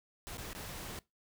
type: noise with dropouts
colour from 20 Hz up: pink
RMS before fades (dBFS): -44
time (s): 0.27-0.99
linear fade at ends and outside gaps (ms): 0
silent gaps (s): 0.371-0.381 / 0.531-0.55
effects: noise-tail reverb RT60 0.2 s tail -21 dB re dry